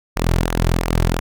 sawtooth tone with flanger, 42.23 Hz, E1, 43 cents sharp, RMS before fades -18 dBFS, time 0.16-1.2 s, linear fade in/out 10 ms, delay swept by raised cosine 0.23 to 4.13 ms, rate 2.9 Hz, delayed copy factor -0.55, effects none

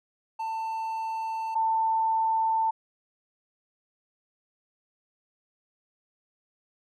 triangle / sine tone pair in turn, 892 / 892 Hz, A5 / A5, +23 / +23 cents, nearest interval unison, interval 0 cents, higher neither, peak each -27 / -22 dBFS, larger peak second, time 0.39-1.55 / 1.55-2.71 s, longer neither, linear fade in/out 10 ms, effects none

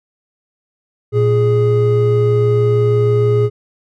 triangle tone pair together, 116.54 / 416 Hz, A#2 / G#4, 0 / +3 cents, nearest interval octave + minor seventh, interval 2203 cents, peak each -11 dBFS, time 1.12-3.5 s, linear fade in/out 50 ms, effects none

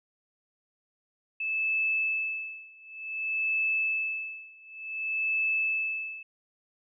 sine tone with tremolo, 2619 Hz, E7, 12 cents flat, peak -24 dBFS, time 1.4-6.23 s, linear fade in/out 5 ms, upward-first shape sine, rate 0.55 Hz, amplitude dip 95%, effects none

